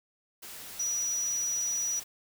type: tone in noise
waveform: sine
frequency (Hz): 5840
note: F#8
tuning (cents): -24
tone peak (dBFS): -28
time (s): 0.79-2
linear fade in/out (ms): 10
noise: white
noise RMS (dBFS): -44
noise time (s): 0.42-2.04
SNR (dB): +13
effects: none